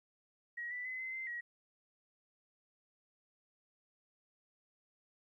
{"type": "tone with pitch steps", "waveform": "sine", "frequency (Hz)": [1901, 1977, 2031, 2055, 2076, 1907], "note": ["A#6", "B6", "B6", "C7", "C7", "A#6"], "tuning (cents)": [33, 1, 48, -32, -14, 39], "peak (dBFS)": -39, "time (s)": [0.57, 1.41], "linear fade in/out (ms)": 10, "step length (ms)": 140, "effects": ["13-bit"]}